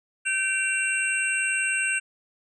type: tone cluster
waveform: sine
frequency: 1545 / 2342 / 2741 / 8210 Hz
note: G6 / D7 / F7 / C9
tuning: -26 / -5 / -33 / -34 cents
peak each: -27 / -31 / -26 / -31 dBFS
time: 0.25-2 s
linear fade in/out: 20 ms
effects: none